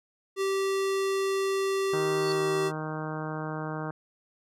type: tone with pitch glide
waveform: square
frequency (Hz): 388.8 to 385.7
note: G4 to G4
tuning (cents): -14 to -28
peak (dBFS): -26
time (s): 0.36-2.72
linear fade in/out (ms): 50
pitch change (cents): -14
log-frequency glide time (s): 2.18-2.4
type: harmonic tone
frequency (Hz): 155.56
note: D#3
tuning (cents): 0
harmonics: 1 / 2 / 3 / 4 / 5 / 6 / 7 / 8 / 9 / 10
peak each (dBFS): -35 / -38 / -40 / -41 / -42 / -43 / -43 / -44 / -45 / -45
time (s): 1.93-3.91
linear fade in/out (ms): 2
type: tone with exponential growth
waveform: sine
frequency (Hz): 4441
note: C#8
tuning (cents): +2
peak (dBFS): -31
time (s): 2.06-2.32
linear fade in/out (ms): 0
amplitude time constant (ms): 56
effects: low-pass 11000 Hz 12 dB/octave